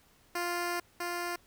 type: tone pair in turn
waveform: 10% pulse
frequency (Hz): 349.2 / 349.2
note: F4 / F4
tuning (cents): 0 / 0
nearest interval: unison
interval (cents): 0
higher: neither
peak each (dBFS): -23 / -25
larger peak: first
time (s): 0.35-0.8 / 1-1.36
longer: first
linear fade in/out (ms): 5
effects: pink hiss -64 dBFS RMS until 1.46 s